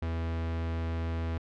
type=tone; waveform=45% pulse; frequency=82.41 Hz; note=E2; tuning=in tune; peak=-30 dBFS; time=0.02-1.38 s; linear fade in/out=5 ms; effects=low-pass 3000 Hz 12 dB/octave